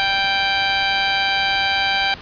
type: tone with amplitude modulation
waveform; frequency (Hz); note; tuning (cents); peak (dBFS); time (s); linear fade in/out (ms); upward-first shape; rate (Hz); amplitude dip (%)
10% pulse; 784; G5; 0; -6; 0-2.14; 0; sine; 193; 45
effects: pink hiss -37 dBFS RMS until 2.21 s + resampled to 11025 Hz

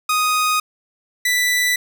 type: tone pair in turn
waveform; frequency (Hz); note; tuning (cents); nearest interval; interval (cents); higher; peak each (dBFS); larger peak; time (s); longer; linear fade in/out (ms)
sawtooth; 1246 / 1977.9; D#6 / B6; +2 / +2; minor sixth; 800; second; -12; neither; 0.09-0.6 / 1.25-1.76; neither; 5
effects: none

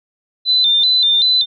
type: tone with vibrato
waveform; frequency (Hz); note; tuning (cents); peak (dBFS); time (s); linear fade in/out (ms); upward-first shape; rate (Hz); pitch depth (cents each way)
sine; 3799; A#7; +32; -10; 0.45-1.46; 50; square; 2.6; 95
effects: none

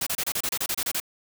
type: noise bursts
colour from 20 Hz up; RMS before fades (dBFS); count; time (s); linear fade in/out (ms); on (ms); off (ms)
white; -27; 12; 0.01-1.001; 5; 56; 29
effects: none

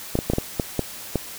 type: clicks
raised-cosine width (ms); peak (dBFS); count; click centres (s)
2; -7; 8; 0.154 / 0.189 / 0.3 / 0.335 / 0.384 / 0.598 / 0.793 / 1.157
effects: white hiss -37 dBFS RMS until 1.38 s

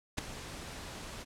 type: noise with ADSR envelope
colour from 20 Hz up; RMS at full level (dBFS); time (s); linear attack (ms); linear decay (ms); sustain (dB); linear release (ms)
pink; -31; 0.17-1.25; 16; 7; -13; 33
effects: low-pass 9000 Hz 12 dB/octave

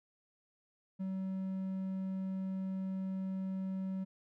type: tone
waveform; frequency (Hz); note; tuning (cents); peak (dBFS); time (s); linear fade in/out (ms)
triangle; 190; F#3; +46; -33; 0.99-4.05; 20
effects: none

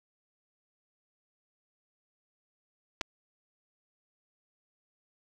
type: clicks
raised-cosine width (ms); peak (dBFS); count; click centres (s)
0.2; -15; 2; 3.011 / 3.014
effects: none

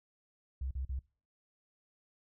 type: tone bursts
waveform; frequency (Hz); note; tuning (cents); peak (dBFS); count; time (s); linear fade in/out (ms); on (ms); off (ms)
sine; 65.8; C2; +10; -34; 3; 0.61-0.992; 5; 100; 41
effects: noise-tail reverb RT60 0.4 s tail -22 dB re dry

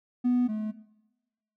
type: tone pair in turn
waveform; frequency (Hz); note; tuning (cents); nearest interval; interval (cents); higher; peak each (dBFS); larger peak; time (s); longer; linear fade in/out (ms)
triangle; 246.9 / 214.7; B3 / A3; 0 / -42; major second; 242; first; -18 / -26; first; 0.24-0.48 / 0.48-0.72; neither; 20
effects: noise-tail reverb RT60 1.0 s tail -19 dB re dry + tanh soft clip ceiling -17 dBFS

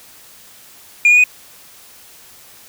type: tone with pitch steps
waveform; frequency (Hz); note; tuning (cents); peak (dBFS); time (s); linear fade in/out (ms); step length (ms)
sine; 2420 / 2452 / 2485; D#7 / D#7 / D#7; -49 / -26 / -3; -4; 1.05-1.239; 2; 63
effects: tanh soft clip ceiling -6 dBFS + white hiss -43 dBFS RMS until 2.68 s

